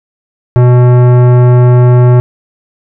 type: tone with tanh clipping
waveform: sine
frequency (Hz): 123.47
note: B2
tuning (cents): 0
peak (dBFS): -4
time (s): 0.56-2.2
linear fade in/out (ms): 0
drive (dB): 17
effects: none

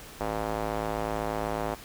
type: tone with band-pass filter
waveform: square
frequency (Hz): 54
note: A1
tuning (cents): -32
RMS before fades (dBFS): -31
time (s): 0.2-1.75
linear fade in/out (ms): 10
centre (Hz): 730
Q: 1.3
effects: pink hiss -46 dBFS RMS until 1.84 s

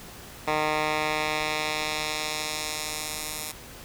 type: tone with band-pass filter sweep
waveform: 10% pulse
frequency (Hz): 153.4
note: D#3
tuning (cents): -24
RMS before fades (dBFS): -29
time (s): 0.47-3.52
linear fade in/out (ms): 10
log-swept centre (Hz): 1400 to 11000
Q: 0.75
effects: pink hiss -44 dBFS RMS until 3.84 s

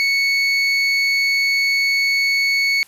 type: tone pair together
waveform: triangle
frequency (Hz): 2215 / 4437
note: C#7 / C#8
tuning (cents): -2 / +1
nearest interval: octave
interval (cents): 1203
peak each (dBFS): -14 / -21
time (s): 0-2.83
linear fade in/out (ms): 0
effects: white hiss -49 dBFS RMS until 2.87 s + resampled to 32000 Hz

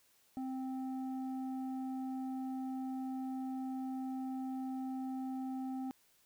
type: tone with low-pass filter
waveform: square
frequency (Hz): 261.6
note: C4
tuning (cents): 0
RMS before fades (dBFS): -40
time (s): 0.37-5.91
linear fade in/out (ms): 0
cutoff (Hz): 590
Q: 9
effects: white hiss -70 dBFS RMS until 6.25 s

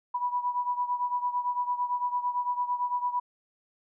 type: beating tone pair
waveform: sine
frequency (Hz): 979 / 987.9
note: B5 / B5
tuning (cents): -15 / 0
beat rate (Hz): 8.9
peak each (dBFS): -28 / -32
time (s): 0.14-3.2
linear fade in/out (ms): 10
effects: none

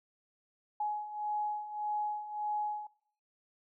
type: beating tone pair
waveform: sine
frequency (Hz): 839 / 840.7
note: G#5 / G#5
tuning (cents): +17 / +21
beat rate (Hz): 1.7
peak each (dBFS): -39 / -34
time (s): 0.8-2.87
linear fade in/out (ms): 5
effects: noise-tail reverb RT60 0.6 s tail -20 dB re dry

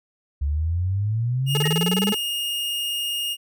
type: exponential sweep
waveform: sine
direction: up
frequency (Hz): 69 to 206.5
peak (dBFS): -20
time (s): 0.41-2.13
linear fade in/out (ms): 10
type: tone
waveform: 45% pulse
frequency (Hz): 2845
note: F7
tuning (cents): +31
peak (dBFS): -24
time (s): 1.46-3.37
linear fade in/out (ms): 50
type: tone bursts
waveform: sawtooth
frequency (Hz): 430.9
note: A4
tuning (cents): -36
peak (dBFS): -19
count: 12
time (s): 1.55-2.144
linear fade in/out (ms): 0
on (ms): 22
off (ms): 30
type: tone with exponential decay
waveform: sine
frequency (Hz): 1874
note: A#6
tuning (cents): +9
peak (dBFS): -23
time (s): 1.64-1.82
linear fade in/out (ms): 1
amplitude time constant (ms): 37
effects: none

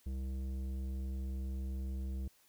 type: tone with tanh clipping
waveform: triangle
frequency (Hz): 65.7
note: C2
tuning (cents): +8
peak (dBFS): -38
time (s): 0.06-2.28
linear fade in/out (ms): 5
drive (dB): 16
effects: white hiss -68 dBFS RMS until 2.48 s

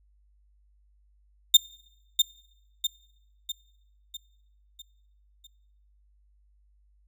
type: tone with echo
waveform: 35% pulse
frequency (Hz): 3632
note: A#7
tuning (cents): -46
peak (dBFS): -9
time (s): 1.54-1.57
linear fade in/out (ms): 5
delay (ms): 650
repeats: 6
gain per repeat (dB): -6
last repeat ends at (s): 5.47
effects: noise-tail reverb RT60 0.9 s tail -23 dB re dry + added 50 Hz sine -60 dBFS peak until 7.07 s

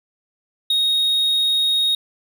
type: tone with ADSR envelope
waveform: triangle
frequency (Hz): 3743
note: A#7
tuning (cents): +6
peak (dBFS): -12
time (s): 0.7-1.95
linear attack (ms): 5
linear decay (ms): 5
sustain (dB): -2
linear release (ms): 3
effects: none

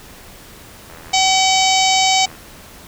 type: click train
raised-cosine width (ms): 0.5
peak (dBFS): -24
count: 120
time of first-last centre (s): 0.9-2.351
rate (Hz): 82
type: harmonic tone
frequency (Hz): 760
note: F#5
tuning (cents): +46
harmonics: 1 / 3 / 4 / 5 / 6 / 7 / 8 / 9 / 10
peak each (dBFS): -15 / -20 / -21 / -22 / -23 / -23 / -24 / -25 / -25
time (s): 1.13-2.26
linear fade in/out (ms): 10
effects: pink hiss -40 dBFS RMS until 2.87 s

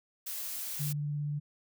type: noise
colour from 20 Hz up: blue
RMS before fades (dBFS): -38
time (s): 0.26-0.93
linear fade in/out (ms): 10
type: tone with vibrato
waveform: sine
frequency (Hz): 146.83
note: D3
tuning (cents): 0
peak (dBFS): -31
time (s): 0.79-1.4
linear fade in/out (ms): 20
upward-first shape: sine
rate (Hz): 17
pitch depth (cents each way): 11
effects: none

